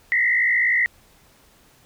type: tone with frequency modulation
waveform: sine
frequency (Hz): 1974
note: B6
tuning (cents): -1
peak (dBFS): -16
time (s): 0.12-0.86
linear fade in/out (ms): 0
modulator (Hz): 56.4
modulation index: 1.8
effects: pink hiss -55 dBFS RMS until 1.85 s